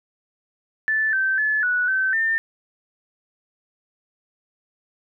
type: tone with pitch steps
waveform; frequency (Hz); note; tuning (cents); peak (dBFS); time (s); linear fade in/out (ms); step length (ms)
sine; 1753 / 1551 / 1725 / 1473 / 1539 / 1802; A6 / G6 / A6 / F#6 / G6 / A6; -7 / -19 / -35 / -8 / -32 / +41; -18; 0.88-2.38; 0; 250
effects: none